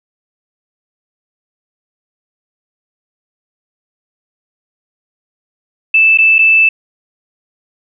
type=tone with dropouts; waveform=sine; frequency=2637 Hz; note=E7; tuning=in tune; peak=-5 dBFS; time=5.94-6.69 s; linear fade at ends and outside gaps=5 ms; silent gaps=6.175-6.185 / 6.384-6.389 s; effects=none